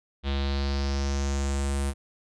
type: tone with low-pass filter sweep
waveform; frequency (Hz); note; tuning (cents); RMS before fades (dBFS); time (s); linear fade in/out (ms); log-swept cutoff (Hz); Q
square; 69.3; C#2; 0; -27; 0.23-1.94; 50; 3500 to 9700; 3.9
effects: none